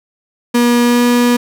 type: tone with pitch glide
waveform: 35% pulse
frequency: 240.1 to 242.2 Hz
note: B3 to B3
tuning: -49 to -34 cents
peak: -7 dBFS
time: 0.54-1.37 s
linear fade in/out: 10 ms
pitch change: +15 cents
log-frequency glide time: 0.82-1.04 s
effects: none